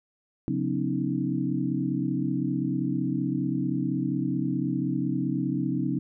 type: tone cluster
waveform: sine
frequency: 137.4 / 181.6 / 250.3 / 280.2 / 315.7 Hz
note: C#3 / F#3 / B3 / C#4 / D#4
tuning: -15 / -32 / +23 / +19 / +25 cents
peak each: -31 dBFS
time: 0.48-5.99 s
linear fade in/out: 0 ms
effects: none